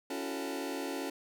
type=chord; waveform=sawtooth; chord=F# minor seventh; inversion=second; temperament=just; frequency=277.5 / 333 / 370 / 444 Hz; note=C#4 / E4 / F#4 / A4; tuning=+2 / +18 / 0 / +16 cents; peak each=-34 / -38 / -37 / -38 dBFS; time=0.1-1.1 s; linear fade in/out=5 ms; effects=none